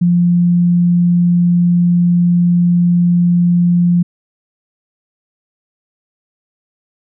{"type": "tone", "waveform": "sine", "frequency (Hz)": 174.6, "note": "F3", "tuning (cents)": 0, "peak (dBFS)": -8, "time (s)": [0.01, 4.03], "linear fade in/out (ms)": 10, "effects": []}